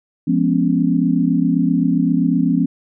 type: chord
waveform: sine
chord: C# dominant seventh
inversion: first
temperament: just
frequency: 173.24 / 207.9 / 249.5 / 277.2 Hz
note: E#3 / G#3 / B3 / C#4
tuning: -14 / +2 / +18 / 0 cents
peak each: -18 / -22 / -18 / -18 dBFS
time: 0.27-2.66 s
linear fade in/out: 10 ms
effects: none